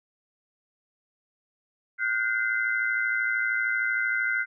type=tone cluster; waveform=sine; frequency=1437 / 1550 / 2057 Hz; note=F6 / G6 / C7; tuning=+49 / -20 / -30 cents; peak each=-28 dBFS; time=1.98-4.46 s; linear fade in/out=50 ms; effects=none